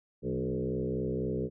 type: tone with frequency modulation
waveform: sine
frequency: 291.4 Hz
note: D4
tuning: 13 cents flat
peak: -29 dBFS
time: 0.22-1.5 s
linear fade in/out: 50 ms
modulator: 64 Hz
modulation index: 3
effects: none